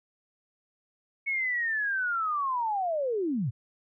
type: linear sweep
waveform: sine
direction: down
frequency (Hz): 2217 to 98.9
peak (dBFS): -26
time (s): 1.26-3.51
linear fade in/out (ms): 20
effects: none

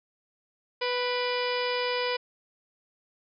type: harmonic tone with a mistuned harmonic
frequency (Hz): 493.9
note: B4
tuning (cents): 0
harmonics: 1 / 2 / 3 / 4 / 5 / 6 / 7 / 8 / 9 / 10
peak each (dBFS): -29 / -33 / -39 / -37 / -36 / -37 / -42 / -42 / -44 / -38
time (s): 0.81-2.17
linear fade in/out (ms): 10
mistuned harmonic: 5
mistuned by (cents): -50
effects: none

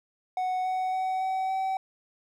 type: tone with pitch steps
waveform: triangle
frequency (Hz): 740 / 746 / 752.1 / 758.2 / 764.3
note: F#5 / F#5 / F#5 / F#5 / G5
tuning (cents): 0 / +14 / +28 / +42 / -44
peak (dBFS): -24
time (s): 0.37-1.77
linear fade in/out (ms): 2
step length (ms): 280
effects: none

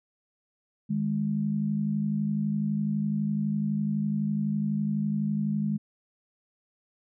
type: tone pair together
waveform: sine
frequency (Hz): 155.74 / 207.7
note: D#3 / G#3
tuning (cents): +2 / 0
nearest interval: perfect fourth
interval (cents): 498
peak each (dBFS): -30 / -26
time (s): 0.89-5.78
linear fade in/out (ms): 20
effects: none

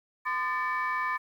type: tone cluster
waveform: sine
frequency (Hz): 1025 / 1205 / 1768 / 2275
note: C6 / D6 / A6 / C#7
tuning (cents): -36 / +44 / +8 / +44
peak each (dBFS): -30 / -33 / -31 / -37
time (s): 0.25-1.18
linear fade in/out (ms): 20
effects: tanh soft clip ceiling -20 dBFS + 10-bit

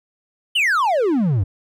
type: exponential sweep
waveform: triangle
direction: down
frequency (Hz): 3130 to 87.3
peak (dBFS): -13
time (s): 0.55-1.44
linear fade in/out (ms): 10
effects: none

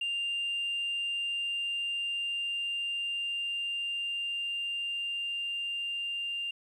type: tone with level ramp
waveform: sine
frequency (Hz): 2794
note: F7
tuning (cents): 0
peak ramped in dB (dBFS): -28 to -31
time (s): 0.01-6.51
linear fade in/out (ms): 5
effects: tanh soft clip ceiling -27 dBFS + 11-bit

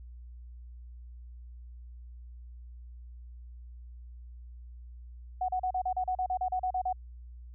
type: tone bursts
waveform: sine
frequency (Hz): 740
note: F#5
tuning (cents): 0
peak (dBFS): -27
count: 14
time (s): 5.41-6.928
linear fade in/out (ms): 5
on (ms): 75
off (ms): 36
effects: added 60 Hz sine -44 dBFS peak until 7.54 s

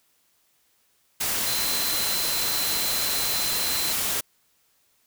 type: tone in noise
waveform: sine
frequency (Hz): 4074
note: C8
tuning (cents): -47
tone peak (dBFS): -29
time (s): 1.46-3.93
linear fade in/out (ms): 10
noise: white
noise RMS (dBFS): -26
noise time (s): 1.2-4.21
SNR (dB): -6
effects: white hiss -66 dBFS RMS until 5.06 s

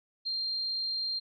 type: tone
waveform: sine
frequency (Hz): 4186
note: C8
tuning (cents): 0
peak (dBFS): -30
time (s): 0.25-1.2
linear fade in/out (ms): 20
effects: none

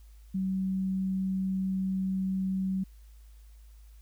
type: tone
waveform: sine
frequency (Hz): 189.7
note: F#3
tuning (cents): +43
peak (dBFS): -27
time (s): 0.34-2.84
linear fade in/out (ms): 10
effects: added 53 Hz sine -49 dBFS peak until 4.01 s + white hiss -67 dBFS RMS until 4.01 s

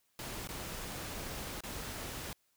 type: noise with dropouts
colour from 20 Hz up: pink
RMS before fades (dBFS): -42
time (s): 0.19-2.33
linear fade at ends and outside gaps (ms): 1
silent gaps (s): 0.474-0.489 / 1.606-1.636
effects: white hiss -75 dBFS RMS until 2.56 s

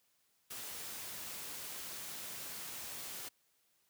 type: noise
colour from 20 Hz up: white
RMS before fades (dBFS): -45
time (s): 0.5-3.29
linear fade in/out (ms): 10
effects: white hiss -75 dBFS RMS until 3.89 s + high-pass 60 Hz 12 dB/octave

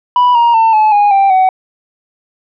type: tone with pitch steps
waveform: sine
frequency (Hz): 985 / 941.6 / 900.1 / 860.5 / 822.6 / 786.3 / 751.7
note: B5 / A#5 / A5 / A5 / G#5 / G5 / F#5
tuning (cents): -5 / +17 / +39 / -39 / -17 / +5 / +27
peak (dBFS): -3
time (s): 0.16-1.49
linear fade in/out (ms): 2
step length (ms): 190
effects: tanh soft clip ceiling -5 dBFS

